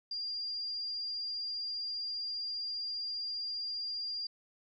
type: tone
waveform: sine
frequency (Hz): 4795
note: D8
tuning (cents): +35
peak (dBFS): -35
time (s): 0.11-4.27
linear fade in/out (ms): 5
effects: none